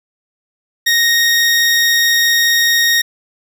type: tone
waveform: 20% pulse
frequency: 1864.7 Hz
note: A#6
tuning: in tune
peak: -5 dBFS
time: 0.86-3.02 s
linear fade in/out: 10 ms
effects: none